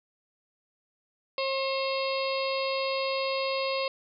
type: harmonic tone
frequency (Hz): 537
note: C5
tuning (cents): +45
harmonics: 1 / 2 / 4 / 5 / 6 / 7 / 8 / 9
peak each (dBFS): -29 / -34 / -39 / -36 / -43 / -41 / -38 / -40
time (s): 1.38-3.88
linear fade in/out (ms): 2
effects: none